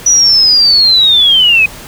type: linear sweep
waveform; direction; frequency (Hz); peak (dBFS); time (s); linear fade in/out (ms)
sine; down; 5920 to 2494; -4; 0.06-1.66; 5
effects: pink hiss -30 dBFS RMS until 1.87 s